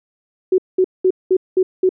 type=tone bursts; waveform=sine; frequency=372.4 Hz; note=F#4; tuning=11 cents sharp; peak=-10 dBFS; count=6; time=0.52-1.892 s; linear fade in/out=5 ms; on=62 ms; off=200 ms; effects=none